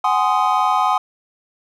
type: chord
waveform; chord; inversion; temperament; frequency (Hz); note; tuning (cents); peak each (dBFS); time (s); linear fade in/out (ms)
triangle; Ab dominant seventh; third; just; 747.5 / 830.6 / 1038.3 / 1245.9; Gb5 / Ab5 / C6 / Eb6; +17 / 0 / -14 / +2; -18; 0.04-0.98; 5
effects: none